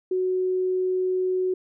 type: tone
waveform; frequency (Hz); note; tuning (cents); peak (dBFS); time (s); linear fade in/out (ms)
sine; 370; F#4; 0; -21; 0.11-1.54; 5
effects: none